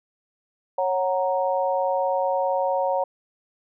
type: chord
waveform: sine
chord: F# major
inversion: second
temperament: equal with one note detuned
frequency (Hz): 550.5 / 740 / 932.3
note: C#5 / F#5 / A#5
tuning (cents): -12 / 0 / 0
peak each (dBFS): -23 / -26 / -26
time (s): 0.78-3.04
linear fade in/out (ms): 5
effects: none